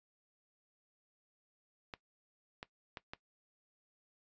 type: clicks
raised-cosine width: 0.3 ms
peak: -27 dBFS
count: 4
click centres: 1.938 / 2.629 / 2.972 / 3.135 s
effects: noise-tail reverb RT60 0.1 s tail -18 dB re dry + resampled to 16000 Hz